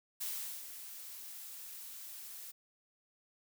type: noise with ADSR envelope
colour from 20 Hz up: blue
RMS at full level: -38 dBFS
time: 0.2-2.52 s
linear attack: 17 ms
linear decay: 420 ms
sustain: -10 dB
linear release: 15 ms
effects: none